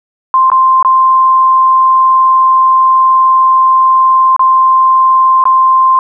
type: tone with dropouts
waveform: sine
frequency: 1046.5 Hz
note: C6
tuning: in tune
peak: -4 dBFS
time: 0.34-5.99 s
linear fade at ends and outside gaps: 1 ms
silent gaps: 0.501-0.517 / 0.827-0.848 / 4.364-4.394 / 5.44-5.454 s
effects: none